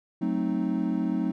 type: chord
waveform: triangle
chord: F# diminished seventh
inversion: none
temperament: equal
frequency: 185 / 220 / 261.6 / 311.1 Hz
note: F#3 / A3 / C4 / Eb4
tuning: 0 / 0 / 0 / 0 cents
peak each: -28 dBFS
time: 0.21-1.32 s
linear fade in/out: 10 ms
effects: none